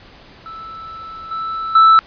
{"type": "tone with level steps", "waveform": "triangle", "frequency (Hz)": 1318.5, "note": "E6", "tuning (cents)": 0, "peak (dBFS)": [-28, -19, -4], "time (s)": [0.46, 1.99], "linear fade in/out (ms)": 0, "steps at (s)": [1.31, 1.75], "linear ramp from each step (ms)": 5, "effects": ["pink hiss -43 dBFS RMS until 2.06 s", "resampled to 11025 Hz"]}